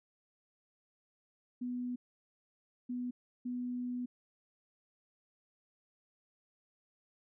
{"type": "tone bursts at uneven times", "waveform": "sine", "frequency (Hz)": 246.9, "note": "B3", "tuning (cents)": 0, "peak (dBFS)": -35, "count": 3, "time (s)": [[1.61, 1.96], [2.89, 3.11], [3.45, 4.06]], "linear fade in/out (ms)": 10, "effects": []}